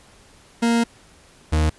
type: tone pair in turn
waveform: 40% pulse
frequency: 233.1 / 77.79 Hz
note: A#3 / D#2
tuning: 0 / 0 cents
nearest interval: octave + perfect fifth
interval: 1900 cents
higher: first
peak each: -15 dBFS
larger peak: neither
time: 0.62-0.84 / 1.52-1.7 s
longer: first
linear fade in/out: 10 ms
effects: pink hiss -51 dBFS RMS until 1.78 s + resampled to 24000 Hz